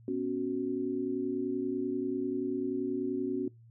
sine chord, B suspended second, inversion none, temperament equal, 246.9 / 277.2 / 370 Hz, B3 / C#4 / F#4, 0 / 0 / 0 cents, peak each -37 / -33 / -33 dBFS, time 0.08-3.48 s, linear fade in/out 2 ms, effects noise-tail reverb RT60 0.2 s tail -23 dB re dry + added 115 Hz sine -53 dBFS peak until 3.7 s

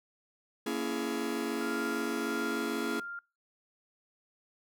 45% pulse chord, A# half-diminished seventh, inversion none, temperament just, 233.1 / 279.7 / 335.6 / 419.5 Hz, A#3 / C#4 / E4 / G#4, 0 / +16 / +31 / +17 cents, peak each -37 dBFS, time 0.66-3 s, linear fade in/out 5 ms
sine tone, 1396.9 Hz, F6, in tune, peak -38 dBFS, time 1.61-3.19 s, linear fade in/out 2 ms
effects noise-tail reverb RT60 0.3 s tail -24 dB re dry

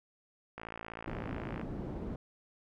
click train, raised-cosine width 0.5 ms, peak -27 dBFS, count 59, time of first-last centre 0.58-1.614 s, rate 56.1 Hz
white low-pass noise, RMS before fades -40 dBFS, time 1.07-2.16 s, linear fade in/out 5 ms, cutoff 290 Hz, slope 12 dB/octave
effects none

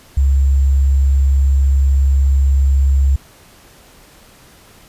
sine tone with sample-and-hold, 68.2 Hz, C#2, 28 cents flat, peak -9 dBFS, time 0.17-3.16 s, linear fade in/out 5 ms, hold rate 7350 Hz, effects pink hiss -45 dBFS RMS until 4.88 s + resampled to 32000 Hz

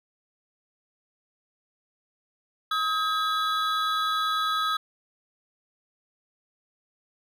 triangle tone cluster, 1270 / 1608 / 3396 / 3920 Hz, D#6 / G6 / G#7 / B7, +35 / +44 / +38 / -14 cents, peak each -23 / -32 / -32 / -32 dBFS, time 2.71-4.77 s, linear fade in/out 5 ms, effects none

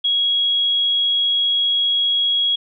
sine tone, 3315 Hz, G#7, 4 cents flat, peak -15 dBFS, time 0.04-2.56 s, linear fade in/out 10 ms, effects none

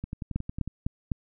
two click trains, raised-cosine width 5 ms, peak -15 / -21 dBFS, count 4 / 8, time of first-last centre 0.36-1.118 / 0.04-0.676 s, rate 3.96 / 11 Hz, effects none

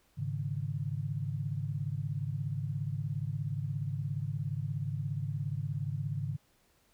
sine chord, Ab suspended fourth, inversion none, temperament equal, 103.83 / 138.59 / 155.56 Hz, Ab2 / Db3 / Eb3, 0 / 0 / 0 cents, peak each -37 / -35 / -38 dBFS, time 0.17-6.37 s, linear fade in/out 20 ms, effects pink hiss -69 dBFS RMS until 6.93 s

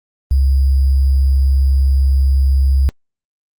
sine tone with sample-and-hold, 67.3 Hz, C2, 49 cents sharp, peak -9 dBFS, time 0.31-2.89 s, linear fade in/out 0 ms, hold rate 4900 Hz, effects Opus 24 kbps

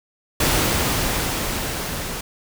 pink noise with level ramp, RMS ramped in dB -18 to -29 dBFS, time 0.4-2.21 s, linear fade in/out 5 ms, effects none

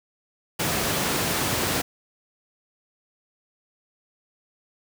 pink high-pass noise, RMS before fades -25 dBFS, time 0.59-1.82 s, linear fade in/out 10 ms, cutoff 110 Hz, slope 12 dB/octave, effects none

